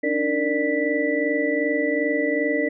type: tone cluster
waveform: sine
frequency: 284.3 / 306.9 / 462.4 / 592 / 1972 Hz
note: C#4 / D#4 / A#4 / D5 / B6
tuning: +44 / -24 / -14 / +14 / -3 cents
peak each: -26 dBFS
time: 0.03-2.69 s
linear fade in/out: 10 ms
effects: none